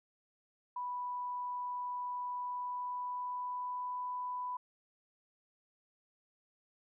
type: tone with pitch glide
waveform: sine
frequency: 987 to 993.9 Hz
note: B5 to B5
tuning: -1 to +11 cents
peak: -36 dBFS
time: 0.76-4.57 s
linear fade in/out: 5 ms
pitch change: +12 cents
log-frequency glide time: 2.35-4 s
effects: none